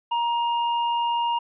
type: tone with hard clipping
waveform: triangle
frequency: 942 Hz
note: A#5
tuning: 18 cents sharp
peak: -23 dBFS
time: 0.11-1.39 s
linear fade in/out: 10 ms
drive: 13 dB
effects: resampled to 8000 Hz